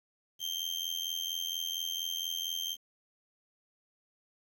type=tone with amplitude modulation; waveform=35% pulse; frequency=3157 Hz; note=G7; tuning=12 cents sharp; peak=-28 dBFS; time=0.39-2.77 s; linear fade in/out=50 ms; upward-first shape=sine; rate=84.3 Hz; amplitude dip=85%; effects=10-bit